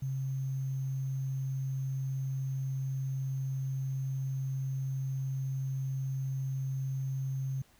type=tone with sample-and-hold; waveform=sine; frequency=133.5 Hz; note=C3; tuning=35 cents sharp; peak=-31 dBFS; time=0.02-7.62 s; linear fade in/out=5 ms; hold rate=6300 Hz; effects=pink hiss -64 dBFS RMS until 7.79 s